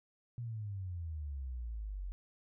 sine exponential sweep, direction down, 122.2 to 44.39 Hz, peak -38 dBFS, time 0.38-2.12 s, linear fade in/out 0 ms, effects none

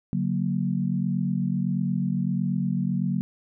sine chord, D augmented, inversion none, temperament equal with one note detuned, 143.48 / 185 / 233.1 Hz, D3 / F#3 / A#3, -40 / 0 / 0 cents, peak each -28 / -25 / -29 dBFS, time 0.13-3.21 s, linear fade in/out 0 ms, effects none

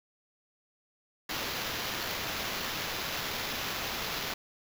blue noise with sample-and-hold, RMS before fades -35 dBFS, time 1.29-4.34 s, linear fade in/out 5 ms, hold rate 8820 Hz, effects none

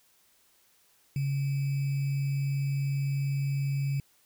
sine tone with sample-and-hold, 138.59 Hz, C#3, in tune, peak -26 dBFS, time 1.16-4 s, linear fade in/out 2 ms, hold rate 2450 Hz, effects white hiss -65 dBFS RMS until 4.25 s

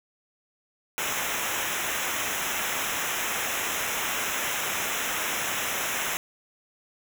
pink noise with comb filter, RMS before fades -29 dBFS, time 0.98-6.17 s, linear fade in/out 0 ms, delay 0.22 ms, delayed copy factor -0.95, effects none

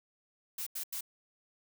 blue noise bursts, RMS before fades -38 dBFS, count 3, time 0.58-1.009 s, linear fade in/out 5 ms, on 85 ms, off 87 ms, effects none

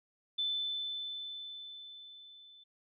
sine tone with level ramp, 3519 Hz, A7, in tune, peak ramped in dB -30 to -55 dBFS, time 0.38-2.64 s, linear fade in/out 10 ms, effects none

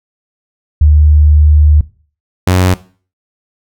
sine / sawtooth tone pair in turn, 75.2 / 91.83 Hz, D2 / F#2, +42 / -13 cents, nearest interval minor third, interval 345 cents, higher second, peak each -3 dBFS, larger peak neither, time 0.81-1.81 / 2.47-2.74 s, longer first, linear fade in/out 5 ms, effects noise-tail reverb RT60 0.4 s tail -18 dB re dry

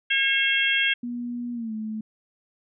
harmonic tone, 542 Hz, C#5, 39 cents flat, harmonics 3 / 4 / 5 / 6, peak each -25 / -25 / -25 / -25 dBFS, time 0.1-0.94 s, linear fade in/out 10 ms
sine tone with pitch glide, 241.2 to 217.4 Hz, B3 to A3, -41 to -21 cents, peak -28 dBFS, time 1.03-2.01 s, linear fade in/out 5 ms, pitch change -180 cents, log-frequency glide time 1.53-1.73 s
effects none

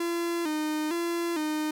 45% pulse tone with vibrato, 323.3 Hz, E4, 34 cents flat, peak -27 dBFS, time 0-1.71 s, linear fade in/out 5 ms, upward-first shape square, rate 1.1 Hz, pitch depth 92 cents each way, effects none

